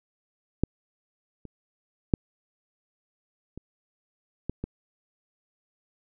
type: clicks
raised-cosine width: 3 ms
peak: -9 / -28 / -6 / -26 / -16 / -18 dBFS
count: 6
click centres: 0.636 / 1.453 / 2.138 / 3.576 / 4.496 / 4.64 s
effects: none